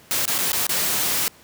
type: noise with dropouts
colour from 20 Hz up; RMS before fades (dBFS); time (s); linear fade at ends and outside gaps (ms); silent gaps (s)
white; -22; 0.11-1.28; 0; 0.255-0.278 / 0.381-0.387 / 0.519-0.531 / 0.667-0.693
effects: pink hiss -50 dBFS RMS until 1.43 s + high-pass 80 Hz 12 dB/octave